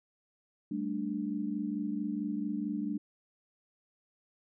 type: chord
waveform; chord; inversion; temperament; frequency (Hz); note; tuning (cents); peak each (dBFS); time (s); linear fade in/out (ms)
sine; G suspended second; none; just; 196 / 220.5 / 294; G3 / A3 / D4; 0 / +4 / +2; -37 / -36 / -35; 0.71-2.98; 5
effects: none